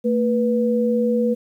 sine tone pair together, 225.4 / 489.1 Hz, A3 / B4, +42 / -17 cents, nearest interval octave + minor second, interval 1341 cents, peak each -19 dBFS, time 0.04-1.35 s, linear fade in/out 20 ms, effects 9-bit

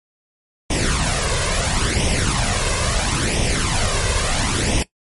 pink noise with flanger, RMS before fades -19 dBFS, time 0.7-4.83 s, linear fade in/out 5 ms, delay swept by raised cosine 0.34 to 1.94 ms, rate 0.74 Hz, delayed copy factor +0.65, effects noise-tail reverb RT60 0.1 s tail -17 dB re dry + MP3 48 kbps

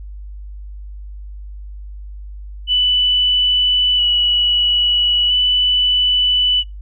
sine tone with vibrato, 2960 Hz, F#7, in tune, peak -12 dBFS, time 2.67-6.64 s, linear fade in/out 50 ms, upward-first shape square, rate 0.38 Hz, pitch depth 13 cents each way, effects noise-tail reverb RT60 0.2 s tail -25 dB re dry + added 50 Hz sine -29 dBFS peak until 6.81 s

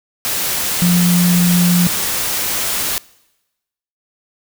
sine tone in noise, 176.1 Hz, F3, 15 cents sharp, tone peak -10 dBFS, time 0.82-1.87 s, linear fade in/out 0 ms, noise white, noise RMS -19 dBFS, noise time 0.25-2.98 s, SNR +6 dB, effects noise-tail reverb RT60 1.0 s tail -23 dB re dry

